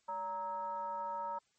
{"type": "tone with frequency modulation", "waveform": "sine", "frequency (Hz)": 932.3, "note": "A#5", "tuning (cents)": 0, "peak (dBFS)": -36, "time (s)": [0.08, 1.39], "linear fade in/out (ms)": 10, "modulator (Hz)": 361, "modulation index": 0.68, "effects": ["white hiss -75 dBFS RMS until 1.58 s", "MP3 32 kbps"]}